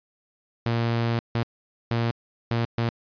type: tone bursts at uneven times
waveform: sawtooth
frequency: 116.54 Hz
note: A#2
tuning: in tune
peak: -18 dBFS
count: 5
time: 0.66-1.19 / 1.35-1.43 / 1.91-2.11 / 2.51-2.65 / 2.78-2.89 s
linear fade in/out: 0 ms
effects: resampled to 11025 Hz